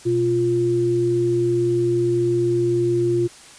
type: tone pair together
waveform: sine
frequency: 123.59 / 349.1 Hz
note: B2 / F4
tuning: +2 / -1 cents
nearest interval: octave + tritone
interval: 1797 cents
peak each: -24 / -17 dBFS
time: 0.05-3.28 s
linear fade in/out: 20 ms
effects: white hiss -44 dBFS RMS until 3.58 s + resampled to 22050 Hz